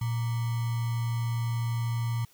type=tone with sample-and-hold; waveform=sine; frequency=116.54 Hz; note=A#2; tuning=in tune; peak=-26 dBFS; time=0.01-2.25 s; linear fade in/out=5 ms; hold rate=1050 Hz; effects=white hiss -61 dBFS RMS until 2.33 s